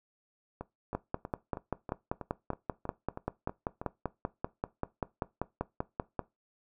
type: two click trains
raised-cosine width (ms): 1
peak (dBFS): -24 / -17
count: 11 / 28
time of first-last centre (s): 0.61-3.815 / 0.95-6.193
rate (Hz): 3.12 / 5.15
effects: noise-tail reverb RT60 0.2 s tail -19 dB re dry